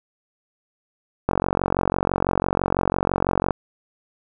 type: click train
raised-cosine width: 1 ms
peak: -5 dBFS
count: 103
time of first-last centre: 1.29-3.507 s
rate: 46 Hz
effects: none